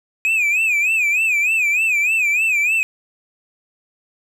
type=tone with vibrato; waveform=triangle; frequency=2489 Hz; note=D#7; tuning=in tune; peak=-13 dBFS; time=0.25-2.83 s; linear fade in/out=0 ms; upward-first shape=sine; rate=3.3 Hz; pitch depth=130 cents each way; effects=none